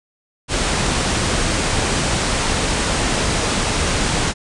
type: low-pass noise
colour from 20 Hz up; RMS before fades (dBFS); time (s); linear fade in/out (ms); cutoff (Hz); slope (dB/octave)
pink; -19; 0.48-4.34; 50; 9600; 96
effects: none